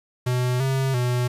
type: tone with pitch steps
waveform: square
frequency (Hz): 124.9 / 133.9 / 123.5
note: B2 / C3 / B2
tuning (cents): +20 / +40 / 0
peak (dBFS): -21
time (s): 0.26-1.28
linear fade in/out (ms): 10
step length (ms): 340
effects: resampled to 32000 Hz + 8-bit